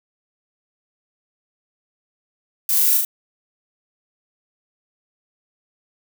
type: noise with echo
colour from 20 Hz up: violet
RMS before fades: -19 dBFS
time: 2.69-2.97 s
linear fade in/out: 2 ms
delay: 40 ms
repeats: 2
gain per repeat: -2 dB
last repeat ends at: 3.05 s
effects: none